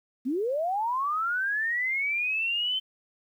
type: linear sweep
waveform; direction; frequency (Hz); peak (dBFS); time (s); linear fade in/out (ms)
sine; up; 233.1 to 3094; -25; 0.25-2.8; 20
effects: 10-bit